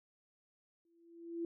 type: tone with exponential growth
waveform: sine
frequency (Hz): 337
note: E4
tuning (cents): +38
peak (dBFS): -34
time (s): 0.85-1.45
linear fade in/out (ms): 2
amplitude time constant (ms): 130
effects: none